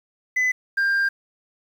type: tone pair in turn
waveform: sine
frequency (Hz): 2010 / 1595.3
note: B6 / G6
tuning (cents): +30 / +30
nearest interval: major third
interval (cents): 400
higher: first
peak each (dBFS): -15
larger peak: neither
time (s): 0.36-0.52 / 0.77-1.09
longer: second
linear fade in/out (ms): 10
effects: tanh soft clip ceiling -17 dBFS + 8-bit